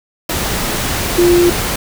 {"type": "tone in noise", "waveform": "sine", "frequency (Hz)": 349.2, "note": "F4", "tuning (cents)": 0, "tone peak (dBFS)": -7, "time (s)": [1.18, 1.5], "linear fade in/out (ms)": 5, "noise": "pink", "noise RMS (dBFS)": -18, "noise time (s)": [0.29, 1.76], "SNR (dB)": 8, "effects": []}